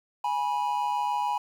triangle tone pair together, 830 / 976.6 Hz, G#5 / B5, -1 / -20 cents, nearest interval minor third, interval 281 cents, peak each -26 dBFS, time 0.24-1.38 s, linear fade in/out 5 ms, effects 9-bit

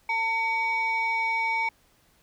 sine tone pair together, 900.5 / 2256 Hz, A5 / C#7, +40 / +30 cents, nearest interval octave + major third, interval 1590 cents, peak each -25 / -24 dBFS, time 0.09-1.69 s, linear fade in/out 5 ms, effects tanh soft clip ceiling -20 dBFS + pink hiss -63 dBFS RMS until 2.22 s

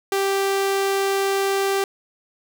sawtooth tone, 392 Hz, G4, in tune, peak -15 dBFS, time 0.12-1.84 s, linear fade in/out 2 ms, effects none

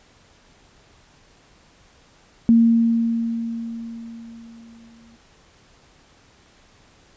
sine tone with exponential decay, 230.2 Hz, A#3, 22 cents flat, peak -9 dBFS, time 2.49-5.16 s, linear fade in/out 0 ms, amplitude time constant 580 ms, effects pink hiss -54 dBFS RMS until 7.16 s + resampled to 16000 Hz

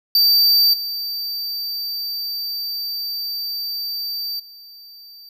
square tone with level steps, 4644 Hz, D8, 20 cents flat, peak -12 / -24 / -40 dBFS, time 0.15-5.29 s, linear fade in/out 2 ms, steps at 0.73 / 4.39 s, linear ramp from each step 10 ms, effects none

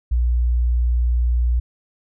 sine tone, 60 Hz, B1, 49 cents flat, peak -14 dBFS, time 0.11-1.6 s, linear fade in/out 10 ms, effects tanh soft clip ceiling -10 dBFS

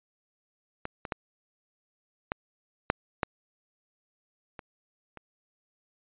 clicks, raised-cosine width 0.5 ms, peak -18 / -21 / -14 / -13 / -6 / -10 / -25 / -28 dBFS, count 8, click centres 0.854 / 1.052 / 1.122 / 2.319 / 2.901 / 3.232 / 4.592 / 5.173 s, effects resampled to 8000 Hz

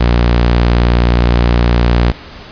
sawtooth tone, 59.3 Hz, A#1, 30 cents sharp, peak -4 dBFS, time 0-2.12 s, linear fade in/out 10 ms, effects pink hiss -33 dBFS RMS until 2.51 s + resampled to 11025 Hz

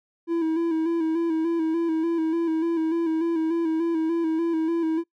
triangle tone with vibrato, 327.7 Hz, E4, 10 cents flat, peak -19 dBFS, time 0.27-5.04 s, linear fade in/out 50 ms, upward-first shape square, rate 3.4 Hz, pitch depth 42 cents each way, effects noise-tail reverb RT60 0.1 s tail -23 dB re dry

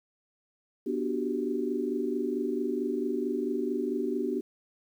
sine chord, G major seventh, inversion first, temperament just, 245 / 294 / 367.5 / 392 Hz, B3 / D4 / F#4 / G4, -14 / +2 / -12 / 0 cents, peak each -33 dBFS, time 0.86-4.41 s, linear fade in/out 10 ms, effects 10-bit

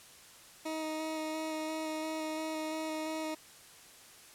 20% pulse tone with vibrato, 314.3 Hz, D#4, 18 cents sharp, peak -30 dBFS, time 0.65-3.35 s, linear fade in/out 10 ms, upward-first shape square, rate 2.9 Hz, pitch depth 10 cents each way, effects white hiss -55 dBFS RMS until 4.34 s + low-pass 11000 Hz 12 dB/octave

